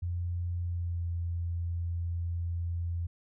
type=tone with pitch glide; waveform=sine; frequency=87.31 to 85.51 Hz; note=F2 to F2; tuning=0 to -36 cents; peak=-30 dBFS; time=0.02-3.07 s; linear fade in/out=10 ms; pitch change=-36 cents; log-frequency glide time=0.62-1.06 s; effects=none